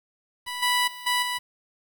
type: tone with level steps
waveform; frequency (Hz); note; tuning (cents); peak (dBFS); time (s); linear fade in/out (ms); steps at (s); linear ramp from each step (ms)
15% pulse; 986; B5; -3; -24 / -14 / -32 / -15 / -20; 0.46-1.39; 20; 0.62 / 0.87 / 1.06 / 1.22; 10
effects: 8-bit